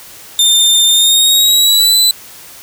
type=tone with pitch glide; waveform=sawtooth; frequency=3607 to 4002 Hz; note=A7 to B7; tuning=+42 to +22 cents; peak=-4 dBFS; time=0.39-2.11 s; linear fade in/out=2 ms; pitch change=+180 cents; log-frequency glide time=0.89-1.96 s; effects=white hiss -35 dBFS RMS until 2.62 s